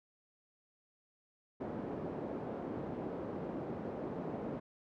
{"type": "band-pass noise", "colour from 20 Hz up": "pink", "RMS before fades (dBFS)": -41, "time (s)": [1.6, 4.6], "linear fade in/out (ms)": 10, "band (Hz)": [200, 570], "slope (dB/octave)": 12, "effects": []}